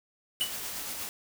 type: noise with tremolo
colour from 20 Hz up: white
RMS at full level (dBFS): -36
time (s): 0.4-1.09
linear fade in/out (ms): 0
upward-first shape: sine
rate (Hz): 8.5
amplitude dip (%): 25
type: tone with exponential decay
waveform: square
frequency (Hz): 2960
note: F#7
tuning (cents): 0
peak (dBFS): -23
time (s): 0.41-0.55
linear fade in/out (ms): 0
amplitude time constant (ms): 30
effects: none